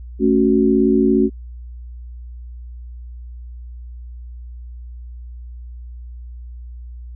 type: chord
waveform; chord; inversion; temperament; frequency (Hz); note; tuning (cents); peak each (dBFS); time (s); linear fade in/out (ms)
sine; F# minor; first; equal; 220 / 277.2 / 370; A3 / C#4 / F#4; 0 / 0 / 0; -16; 0.19-1.3; 50
effects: added 60 Hz sine -31 dBFS peak until 7.15 s